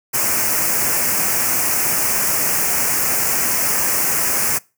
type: band-stop noise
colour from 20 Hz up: white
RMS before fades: -18 dBFS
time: 0.13-4.59 s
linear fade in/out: 20 ms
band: 2600 to 5200 Hz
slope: 48 dB/octave
effects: noise-tail reverb RT60 0.3 s tail -24 dB re dry + high-pass 80 Hz 12 dB/octave